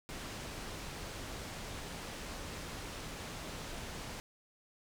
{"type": "low-pass noise", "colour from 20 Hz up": "pink", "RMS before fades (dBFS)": -44, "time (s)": [0.09, 4.2], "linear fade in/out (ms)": 0, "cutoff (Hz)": 8300, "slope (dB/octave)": 12, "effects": []}